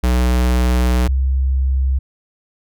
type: tone pair in turn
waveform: square / sine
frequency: 61.74 / 66.14 Hz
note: B1 / C2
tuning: 0 / +19 cents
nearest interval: minor second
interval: 119 cents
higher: second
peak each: -13 dBFS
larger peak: neither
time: 0.03-1.08 / 1.08-1.99 s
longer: first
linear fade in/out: 10 ms
effects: none